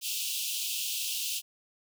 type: high-pass noise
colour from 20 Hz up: pink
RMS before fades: -33 dBFS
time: 0.01-1.42 s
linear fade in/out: 50 ms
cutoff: 2600 Hz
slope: 96 dB/octave
effects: none